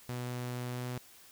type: tone with pitch glide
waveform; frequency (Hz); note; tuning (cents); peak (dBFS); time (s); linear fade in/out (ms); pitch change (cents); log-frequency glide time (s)
sawtooth; 123.47 to 124.47; B2 to B2; 0 to +14; -32; 0.09-0.98; 0; +14; 0.74-0.81
effects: white hiss -57 dBFS RMS until 1.31 s